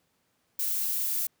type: noise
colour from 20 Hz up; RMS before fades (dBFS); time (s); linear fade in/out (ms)
violet; -29; 0.59-1.27; 5
effects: pink hiss -72 dBFS RMS until 1.4 s + high-pass 100 Hz 12 dB/octave